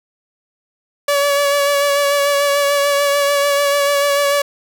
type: tone with vibrato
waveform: sawtooth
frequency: 569 Hz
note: C#5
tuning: 45 cents sharp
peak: -9 dBFS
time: 1.08-4.42 s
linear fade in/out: 5 ms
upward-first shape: sine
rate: 6.8 Hz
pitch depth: 22 cents each way
effects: none